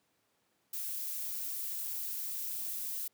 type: noise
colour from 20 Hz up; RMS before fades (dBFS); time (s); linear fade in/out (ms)
violet; -38; 0.73-3.08; 5
effects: pink hiss -75 dBFS RMS until 3.13 s + high-pass 150 Hz 12 dB/octave